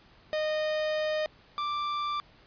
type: tone pair in turn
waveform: 45% pulse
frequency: 616 / 1177 Hz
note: D#5 / D6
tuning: -17 / +3 cents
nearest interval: major seventh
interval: 1120 cents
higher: second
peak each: -27 / -29 dBFS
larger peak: first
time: 0.33-1.26 / 1.58-2.2 s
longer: first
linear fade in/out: 0 ms
effects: pink hiss -58 dBFS RMS until 2.46 s + resampled to 11025 Hz